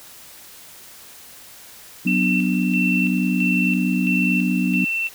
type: chord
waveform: sine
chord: B minor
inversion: second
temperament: just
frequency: 185.21 / 246.9 / 296.3 Hz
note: F#3 / B3 / D4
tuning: +2 / 0 / +15 cents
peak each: -20 / -22 / -25 dBFS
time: 2.05-4.85 s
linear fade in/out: 10 ms
type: tone with tremolo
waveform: sine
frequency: 2690 Hz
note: E7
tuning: 34 cents sharp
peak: -20 dBFS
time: 2.07-5.09 s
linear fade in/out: 5 ms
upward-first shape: square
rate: 1.5 Hz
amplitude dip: 60%
effects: white hiss -43 dBFS RMS until 5.14 s